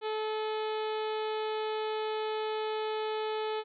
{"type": "harmonic tone with a mistuned harmonic", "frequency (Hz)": 433.1, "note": "A4", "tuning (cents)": -27, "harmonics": [1, 2, 3, 4, 5, 6, 7, 8, 9, 10], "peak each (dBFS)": [-32, -37, -43, -48, -50, -49, -48, -48, -52, -56], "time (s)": [0.01, 3.64], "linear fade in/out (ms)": 50, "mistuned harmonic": 6, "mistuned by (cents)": -50, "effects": []}